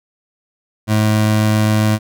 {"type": "tone", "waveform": "25% pulse", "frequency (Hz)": 107.5, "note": "A2", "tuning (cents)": -40, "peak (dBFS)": -8, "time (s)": [0.87, 1.99], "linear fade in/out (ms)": 50, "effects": []}